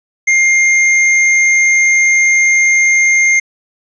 square tone, 2115 Hz, C7, 18 cents sharp, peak -8 dBFS, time 0.27-3.4 s, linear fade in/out 10 ms, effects resampled to 16000 Hz + 8-bit

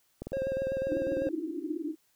click train, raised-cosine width 2 ms, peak -24 dBFS, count 22, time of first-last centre 0.22-1.27 s, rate 20 Hz
triangle tone with vibrato, 535 Hz, C5, 38 cents sharp, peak -27 dBFS, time 0.33-1.29 s, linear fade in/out 2 ms, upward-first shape triangle, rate 8 Hz, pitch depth 32 cents each way
white band-pass noise, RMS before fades -35 dBFS, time 0.88-1.96 s, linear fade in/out 50 ms, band 290 to 340 Hz, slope 96 dB/octave
effects white hiss -70 dBFS RMS until 2.15 s

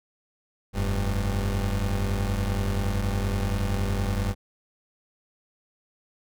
30% pulse tone pair together, 44.14 / 98.9 Hz, F1 / G2, +19 / +16 cents, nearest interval octave + major second, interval 1397 cents, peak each -24 / -24 dBFS, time 0.73-4.35 s, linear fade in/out 50 ms, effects none

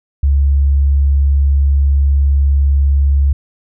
sine tone, 69.8 Hz, C#2, 13 cents sharp, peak -8 dBFS, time 0.23-3.33 s, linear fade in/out 5 ms, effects none

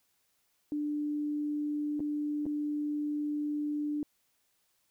sine tone with dropouts, 296.1 Hz, D4, 14 cents sharp, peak -30 dBFS, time 0.72-4.03 s, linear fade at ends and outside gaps 1 ms, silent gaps 1.995-2.003 / 2.456-2.464 s, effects white hiss -74 dBFS RMS until 4.9 s

